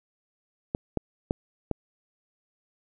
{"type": "clicks", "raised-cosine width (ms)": 2, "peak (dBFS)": [-13, -12, -11, -13], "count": 4, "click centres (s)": [0.749, 0.973, 1.309, 1.713], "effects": []}